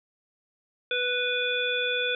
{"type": "harmonic tone", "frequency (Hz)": 493.9, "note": "B4", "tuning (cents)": 0, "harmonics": [1, 3, 5, 7], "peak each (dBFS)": [-30, -30, -30, -30], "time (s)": [0.91, 2.15], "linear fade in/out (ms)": 2, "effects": []}